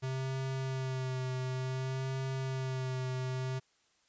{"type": "tone with vibrato", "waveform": "square", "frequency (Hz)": 130.81, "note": "C3", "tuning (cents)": 0, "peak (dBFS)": -34, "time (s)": [0.02, 3.6], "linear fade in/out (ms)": 20, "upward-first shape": "sine", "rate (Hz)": 0.56, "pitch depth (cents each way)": 26, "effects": ["white hiss -71 dBFS RMS until 4.08 s", "resampled to 16000 Hz"]}